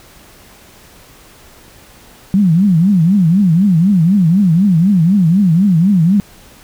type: tone with vibrato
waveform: sine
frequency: 181.4 Hz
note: F#3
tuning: 34 cents flat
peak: -7 dBFS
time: 2.34-6.2 s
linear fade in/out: 0 ms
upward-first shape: triangle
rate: 4 Hz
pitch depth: 280 cents each way
effects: pink hiss -42 dBFS RMS until 6.63 s